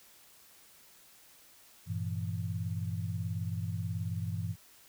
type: chord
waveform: sine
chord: E diminished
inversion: first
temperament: equal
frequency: 98 / 116.54 / 164.81 Hz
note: G2 / Bb2 / E3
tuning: 0 / 0 / 0 cents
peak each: -35 / -38 / -38 dBFS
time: 1.86-4.56 s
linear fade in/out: 50 ms
effects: white hiss -59 dBFS RMS until 4.88 s